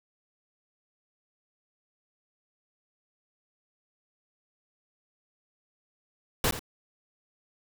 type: noise with echo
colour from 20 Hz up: pink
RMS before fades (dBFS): -25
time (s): 6.44-6.51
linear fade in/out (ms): 2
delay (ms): 83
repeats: 1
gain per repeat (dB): -12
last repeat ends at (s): 6.593
effects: none